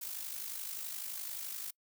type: noise with amplitude modulation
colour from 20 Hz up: blue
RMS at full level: -39 dBFS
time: 0.01-1.71 s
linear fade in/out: 10 ms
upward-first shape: sine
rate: 51.6 Hz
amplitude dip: 55%
effects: noise-tail reverb RT60 0.1 s tail -26 dB re dry